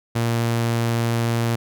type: tone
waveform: sawtooth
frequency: 116.54 Hz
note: A#2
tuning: in tune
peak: -15 dBFS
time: 0.15-1.56 s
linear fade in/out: 10 ms
effects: none